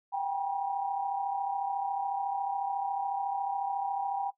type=tone cluster; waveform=sine; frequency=762 / 796 / 961 Hz; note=G5 / G5 / B5; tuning=-49 / +26 / -48 cents; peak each=-38 / -31 / -36 dBFS; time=0.12-4.31 s; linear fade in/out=20 ms; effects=noise-tail reverb RT60 0.1 s tail -18 dB re dry